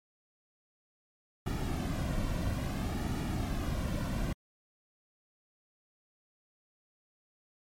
brown noise with flanger, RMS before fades -33 dBFS, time 1.46-4.33 s, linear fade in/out 5 ms, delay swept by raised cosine 1.9 to 2.41 ms, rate 0.59 Hz, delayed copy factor -0.6, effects MP3 64 kbps

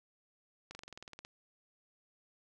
slowing click train, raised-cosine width 0.2 ms, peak -30 dBFS, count 12, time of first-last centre 0.71-1.249 s, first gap 40 ms, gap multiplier 1.04, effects none

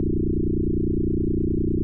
sine tone with frequency modulation, 155.56 Hz, D#3, in tune, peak -19 dBFS, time 0-1.83 s, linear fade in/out 0 ms, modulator 29.8 Hz, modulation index 7.2, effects none

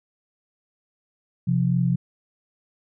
sine tone pair together, 130.81 / 174.47 Hz, C3 / F3, 0 / -1 cents, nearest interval perfect fourth, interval 499 cents, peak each -21 dBFS, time 1.47-1.96 s, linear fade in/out 10 ms, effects none

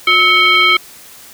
sine tone with frequency modulation, 2227 Hz, C#7, 7 cents sharp, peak -7 dBFS, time 0.07-0.77 s, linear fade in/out 5 ms, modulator 934 Hz, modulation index 1.2, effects white hiss -38 dBFS RMS until 1.33 s

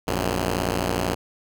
5% pulse tone pair together, 58.28 / 92.3 Hz, A#1 / F#2, 0 / -4 cents, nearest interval minor sixth, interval 796 cents, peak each -14 / -14 dBFS, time 0.07-1.15 s, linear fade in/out 10 ms, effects none

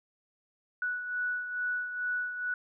sine beating tone pair, 1475 / 1477.3 Hz, F#6 / F#6, -6 / -3 cents, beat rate 2.3 Hz, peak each -31 / -39 dBFS, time 0.82-2.54 s, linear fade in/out 2 ms, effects none

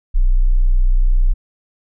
sine tone, 30.87 Hz, B0, in tune, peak -9 dBFS, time 0.14-1.34 s, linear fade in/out 20 ms, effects none

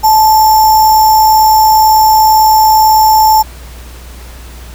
sine tone with sample-and-hold, 871 Hz, A5, 18 cents flat, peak -3 dBFS, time 0.03-3.43 s, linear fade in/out 20 ms, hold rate 6300 Hz, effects added 60 Hz sine -28 dBFS peak until 4.74 s + pink hiss -35 dBFS RMS until 4.74 s

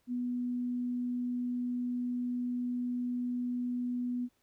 sine tone, 245.8 Hz, B3, 8 cents flat, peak -31 dBFS, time 0.07-4.29 s, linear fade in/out 50 ms, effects pink hiss -74 dBFS RMS until 4.42 s

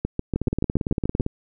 two click trains, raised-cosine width 3 ms, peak -10 / -10 dBFS, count 9 / 17, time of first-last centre 0.05-1.199 / 0.36-1.264 s, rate 6.96 / 17.7 Hz, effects none

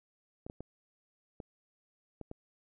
clicks, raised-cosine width 2 ms, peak -29 dBFS, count 6, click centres 0.465 / 0.499 / 0.606 / 1.402 / 2.213 / 2.314 s, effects none

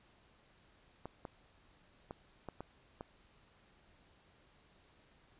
clicks, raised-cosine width 1 ms, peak -29 dBFS, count 6, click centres 1.056 / 1.252 / 2.109 / 2.487 / 2.606 / 3.009 s, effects pink hiss -67 dBFS RMS until 5.39 s + resampled to 8000 Hz

